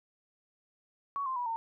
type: tone with pitch steps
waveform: sine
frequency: 1120 / 1045 / 975 / 909.7 Hz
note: C#6 / C6 / B5 / A#5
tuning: +18 / -2 / -23 / -43 cents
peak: -31 dBFS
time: 1.16-1.56 s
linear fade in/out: 0 ms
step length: 100 ms
effects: none